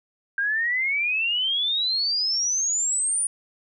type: exponential sweep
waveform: sine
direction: up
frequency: 1586 to 9600 Hz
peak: -21 dBFS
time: 0.38-3.27 s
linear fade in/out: 2 ms
effects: none

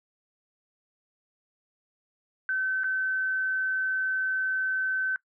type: tone with dropouts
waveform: sine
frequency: 1531 Hz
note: G6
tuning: 41 cents flat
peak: -25 dBFS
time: 2.49-5.16 s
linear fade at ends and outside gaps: 1 ms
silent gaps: 2.835-2.842 s
effects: noise-tail reverb RT60 0.1 s tail -21 dB re dry

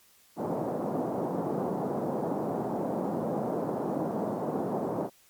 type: band-pass noise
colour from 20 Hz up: pink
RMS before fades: -31 dBFS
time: 0.36-5.1 s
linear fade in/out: 50 ms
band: 170 to 840 Hz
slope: 24 dB/octave
effects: white hiss -61 dBFS RMS until 5.29 s + MP3 96 kbps

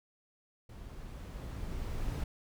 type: noise with level ramp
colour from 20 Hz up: brown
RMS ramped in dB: -47 to -35 dBFS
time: 0.69-2.24 s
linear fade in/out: 5 ms
effects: none

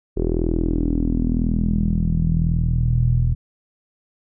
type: tone with low-pass filter sweep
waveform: sawtooth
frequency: 40.98 Hz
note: E1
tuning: 9 cents flat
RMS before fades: -19 dBFS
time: 0.16-3.35 s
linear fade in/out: 20 ms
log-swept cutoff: 390 to 110 Hz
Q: 5.7
effects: none

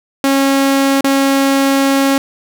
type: tone with dropouts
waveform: sawtooth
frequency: 273.5 Hz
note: C#4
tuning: 23 cents flat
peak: -6 dBFS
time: 0.24-2.18 s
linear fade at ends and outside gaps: 1 ms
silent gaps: 1.009-1.043 s
effects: none

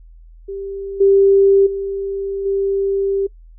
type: tone with level steps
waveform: sine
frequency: 393.3 Hz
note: G4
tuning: 6 cents sharp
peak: -24 / -8 / -20 / -15 dBFS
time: 0.48-3.27 s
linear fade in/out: 10 ms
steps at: 1 / 1.66 / 2.45 s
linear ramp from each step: 10 ms
effects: noise-tail reverb RT60 0.1 s tail -22 dB re dry + added 41 Hz sine -39 dBFS peak until 3.58 s

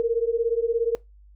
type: beating tone pair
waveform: sine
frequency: 454.3 / 471.3 Hz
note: A#4 / A#4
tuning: -45 / +19 cents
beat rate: 17 Hz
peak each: -23 dBFS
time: 0-0.95 s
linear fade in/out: 0 ms
effects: noise-tail reverb RT60 0.2 s tail -22 dB re dry + added 50 Hz sine -48 dBFS peak until 1.35 s

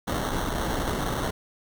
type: noise with sample-and-hold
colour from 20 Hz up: pink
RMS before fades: -28 dBFS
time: 0.07-1.31 s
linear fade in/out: 10 ms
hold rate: 2450 Hz
effects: none

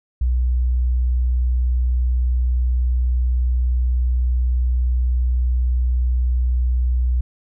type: tone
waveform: sine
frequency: 61.74 Hz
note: B1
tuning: in tune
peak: -15 dBFS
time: 0.21-7.21 s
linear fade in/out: 5 ms
effects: none

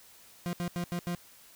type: tone bursts at uneven times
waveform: 40% pulse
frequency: 174.61 Hz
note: F3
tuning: in tune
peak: -30 dBFS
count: 5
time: 0.46-0.53 / 0.6-0.68 / 0.76-0.84 / 0.92-0.99 / 1.07-1.15 s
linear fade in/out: 0 ms
effects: white hiss -56 dBFS RMS until 1.55 s

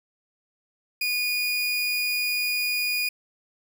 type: tone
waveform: 30% pulse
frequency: 2454 Hz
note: D#7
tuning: 25 cents flat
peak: -21 dBFS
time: 1.01-3.09 s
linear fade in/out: 5 ms
effects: none

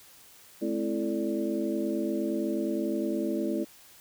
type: tone cluster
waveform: sine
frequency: 213.8 / 262.3 / 333.2 / 438.6 / 585 Hz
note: A3 / C4 / E4 / A4 / D5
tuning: -49 / +4 / +19 / -6 / -7 cents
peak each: -33 / -34 / -30 / -37 / -36 dBFS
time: 0.61-3.65 s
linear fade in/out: 20 ms
effects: white hiss -54 dBFS RMS until 4 s

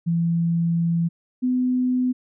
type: tone pair in turn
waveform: sine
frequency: 168.3 / 252.2 Hz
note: E3 / B3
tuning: +36 / +36 cents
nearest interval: perfect fifth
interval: 700 cents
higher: second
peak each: -18 / -18 dBFS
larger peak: neither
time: 0.06-1.09 / 1.42-2.13 s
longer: first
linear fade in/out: 20 ms
effects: none

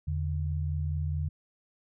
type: tone pair together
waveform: sine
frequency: 82.41 / 147.06 Hz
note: E2 / D3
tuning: 0 / +3 cents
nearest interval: minor seventh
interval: 1003 cents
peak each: -29 / -33 dBFS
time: 0.07-1.29 s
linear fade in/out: 10 ms
effects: none

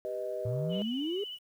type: chord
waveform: sine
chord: G augmented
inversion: none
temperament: equal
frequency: 392 / 493.9 / 622.3 Hz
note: G4 / B4 / D#5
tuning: 0 / 0 / 0 cents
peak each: -39 / -38 / -35 dBFS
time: 0.05-0.82 s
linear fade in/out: 0 ms
type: exponential sweep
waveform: sine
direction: up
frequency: 110.1 to 424.2 Hz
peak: -30 dBFS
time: 0.45-1.24 s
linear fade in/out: 5 ms
type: tone with vibrato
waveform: sine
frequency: 2970 Hz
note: F#7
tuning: 6 cents sharp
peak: -38 dBFS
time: 0.69-1.39 s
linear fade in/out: 50 ms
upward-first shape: sine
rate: 16 Hz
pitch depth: 34 cents each way
effects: tanh soft clip ceiling -22 dBFS + 10-bit

